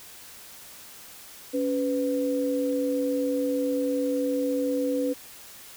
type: tone pair together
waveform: sine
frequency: 279.7 / 500 Hz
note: C#4 / B4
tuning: +16 / +21 cents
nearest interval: minor seventh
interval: 1005 cents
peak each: -26 dBFS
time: 1.53-5.14 s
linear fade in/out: 20 ms
effects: white hiss -46 dBFS RMS until 5.76 s